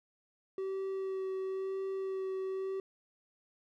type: tone with vibrato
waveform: triangle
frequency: 382.8 Hz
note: G4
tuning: 41 cents flat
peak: -32 dBFS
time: 0.58-2.8 s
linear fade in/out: 2 ms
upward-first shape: sine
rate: 0.98 Hz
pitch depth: 13 cents each way
effects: none